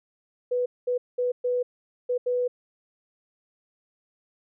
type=tone bursts at uneven times; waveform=sine; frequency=493.9 Hz; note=B4; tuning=in tune; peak=-22 dBFS; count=6; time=0.51-0.66 / 0.87-0.98 / 1.18-1.32 / 1.44-1.63 / 2.09-2.18 / 2.26-2.48 s; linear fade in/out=10 ms; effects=none